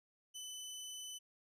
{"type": "tone", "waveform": "20% pulse", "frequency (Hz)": 3010, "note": "F#7", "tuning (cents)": 29, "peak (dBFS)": -40, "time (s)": [0.34, 1.19], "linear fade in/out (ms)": 20, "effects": ["resampled to 32000 Hz"]}